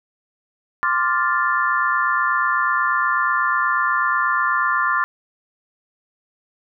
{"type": "chord", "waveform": "sine", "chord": "D minor seventh", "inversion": "third", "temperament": "equal", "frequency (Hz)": [1046.5, 1174.7, 1396.9, 1760], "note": ["C6", "D6", "F6", "A6"], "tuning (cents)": [0, 0, 0, 0], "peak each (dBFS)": -22, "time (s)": [0.83, 5.04], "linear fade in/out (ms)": 0, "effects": []}